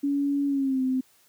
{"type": "tone with pitch glide", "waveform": "sine", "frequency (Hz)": [282.6, 259.1], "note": ["C#4", "C4"], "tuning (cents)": [34, -17], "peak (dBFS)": -22, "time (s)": [0.03, 1.01], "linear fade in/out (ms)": 10, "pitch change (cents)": -151, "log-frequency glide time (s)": [0.47, 0.82], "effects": ["white hiss -61 dBFS RMS until 1.28 s", "high-pass 80 Hz 12 dB/octave"]}